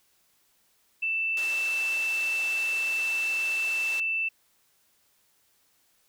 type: tone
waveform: sine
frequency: 2657 Hz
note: E7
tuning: 13 cents sharp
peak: -25 dBFS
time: 1.02-4.29 s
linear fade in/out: 10 ms
type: band-pass noise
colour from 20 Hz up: white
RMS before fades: -41 dBFS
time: 1.37-4 s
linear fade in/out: 2 ms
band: 420 to 7200 Hz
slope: 12 dB/octave
effects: white hiss -67 dBFS RMS until 6.08 s